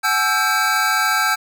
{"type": "tone cluster", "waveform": "square", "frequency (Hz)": [751, 851, 1326, 1582, 2287], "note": ["F#5", "G#5", "E6", "G6", "D7"], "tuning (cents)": [26, 42, 10, 15, -47], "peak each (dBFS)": [-27, -25, -21, -20, -27], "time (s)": [0.03, 1.36], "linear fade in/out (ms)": 20, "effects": []}